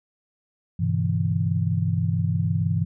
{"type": "tone cluster", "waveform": "sine", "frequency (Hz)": [99.8, 125.9, 145.1, 164.3], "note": ["G2", "B2", "D3", "E3"], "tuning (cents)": [32, 34, -21, -5], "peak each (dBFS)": [-24, -27, -32, -24], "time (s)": [0.79, 2.85], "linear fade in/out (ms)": 10, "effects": []}